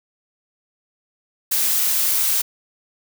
blue noise, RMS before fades -19 dBFS, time 1.51-2.42 s, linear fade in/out 10 ms, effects none

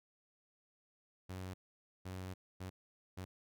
sawtooth tone bursts at uneven times, 92.9 Hz, F#2, 7 cents sharp, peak -39 dBFS, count 4, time 1.29-1.54 / 2.05-2.34 / 2.6-2.7 / 3.17-3.25 s, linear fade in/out 10 ms, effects none

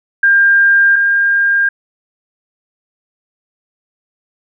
sine tone pair in turn, 1600 / 1606.4 Hz, G6 / G6, +35 / +42 cents, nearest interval unison, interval 7 cents, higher second, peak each -6 / -9 dBFS, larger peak first, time 0.23-0.96 / 0.96-1.69 s, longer neither, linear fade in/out 5 ms, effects none

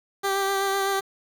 15% pulse tone with vibrato, 392 Hz, G4, in tune, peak -16 dBFS, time 0.23-1.01 s, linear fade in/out 20 ms, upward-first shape sine, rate 7.9 Hz, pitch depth 18 cents each way, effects 8-bit

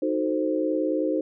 sine chord, D# diminished seventh, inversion none, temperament equal, 311.1 / 370 / 440 / 523.3 Hz, D#4 / F#4 / A4 / C5, 0 / 0 / 0 / 0 cents, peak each -25 / -30 / -31 / -27 dBFS, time 0.02-1.21 s, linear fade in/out 5 ms, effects none

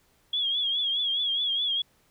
sine tone with vibrato, 3322 Hz, G#7, in tune, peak -24 dBFS, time 0.33-1.82 s, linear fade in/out 5 ms, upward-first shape triangle, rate 4.8 Hz, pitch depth 86 cents each way, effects pink hiss -65 dBFS RMS until 2.1 s

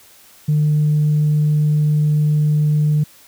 sine tone, 150.6 Hz, D3, 44 cents sharp, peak -11 dBFS, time 0.48-3.04 s, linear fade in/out 10 ms, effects tanh soft clip ceiling -9 dBFS + white hiss -47 dBFS RMS until 3.27 s

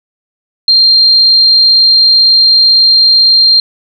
sine tone, 4186 Hz, C8, in tune, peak -3 dBFS, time 0.68-3.6 s, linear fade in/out 2 ms, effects none

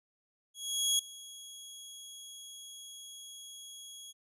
20% pulse tone with ADSR envelope, 3322 Hz, G#7, in tune, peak -20 dBFS, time 0.54-4.13 s, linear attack 450 ms, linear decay 4 ms, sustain -21 dB, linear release 28 ms, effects resampled to 32000 Hz

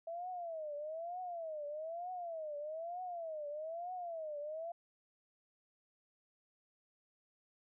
sine tone with vibrato, 654 Hz, E5, 14 cents flat, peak -40 dBFS, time 0.07-4.72 s, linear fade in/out 5 ms, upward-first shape triangle, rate 1.1 Hz, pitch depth 220 cents each way, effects none

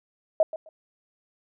sine tone with echo, 635 Hz, D#5, 35 cents sharp, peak -15 dBFS, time 0.4-0.43 s, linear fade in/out 2 ms, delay 130 ms, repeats 2, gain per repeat -15 dB, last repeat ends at 0.69 s, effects none

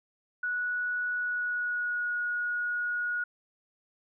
sine tone with pitch glide, 1469 to 1449.6 Hz, F#6 to F#6, -13 to -36 cents, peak -28 dBFS, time 0.43-3.24 s, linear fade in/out 5 ms, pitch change -23 cents, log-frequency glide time 1.14-2.16 s, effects none

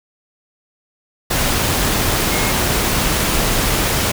sine tone in noise, 2156 Hz, C#7, 49 cents flat, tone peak -26 dBFS, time 2.3-2.51 s, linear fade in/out 10 ms, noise pink, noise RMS -17 dBFS, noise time 1.3-4.12 s, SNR -12 dB, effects none

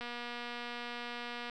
click train, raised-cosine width 0.3 ms, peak -26 dBFS, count 358, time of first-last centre 0.01-1.498 s, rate 240 Hz, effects none

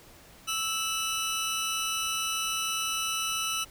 20% pulse tone pair together, 1318 / 2953 Hz, E6 / F#7, -1 / -4 cents, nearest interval octave + major second, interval 1397 cents, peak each -26 dBFS, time 0.47-3.65 s, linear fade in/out 20 ms, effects pink hiss -53 dBFS RMS until 3.7 s

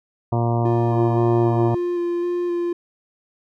harmonic tone, 117.4 Hz, A#2, 13 cents sharp, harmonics 1 / 2 / 3 / 4 / 5 / 6 / 7 / 8 / 9 / 10, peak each -19 / -27 / -26 / -34 / -31 / -27 / -37 / -30 / -38 / -39 dBFS, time 0.32-1.75 s, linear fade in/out 5 ms
triangle tone with vibrato, 349.2 Hz, F4, in tune, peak -18 dBFS, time 0.65-2.73 s, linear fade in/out 5 ms, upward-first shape square, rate 1.9 Hz, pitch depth 12 cents each way
effects none

